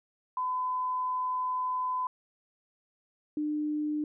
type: tone pair in turn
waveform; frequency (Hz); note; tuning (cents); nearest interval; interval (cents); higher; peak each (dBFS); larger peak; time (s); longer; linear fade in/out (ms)
sine; 1011 / 300.6; B5 / D4; +40 / +40; octave + major sixth; 2100; first; -28; neither; 0.37-2.07 / 3.37-4.04; first; 2
effects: none